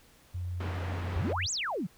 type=tone with pitch glide; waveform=sine; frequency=89.2 to 90.18 Hz; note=F2 to F#2; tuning=+37 to -44 cents; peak=-32 dBFS; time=0.34-1.47 s; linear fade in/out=10 ms; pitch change=+19 cents; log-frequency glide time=0.8-1.26 s
type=band-pass noise; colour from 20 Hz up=pink; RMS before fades=-40 dBFS; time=0.6-1.33 s; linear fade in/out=5 ms; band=120 to 2100 Hz; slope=12 dB/octave
type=exponential two-way sweep; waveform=sine; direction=up then down; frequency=51.4 to 8080 to 148.5 Hz; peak=-30 dBFS; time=1.15-1.87 s; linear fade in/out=10 ms; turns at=1.51 s
effects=pink hiss -60 dBFS RMS until 1.97 s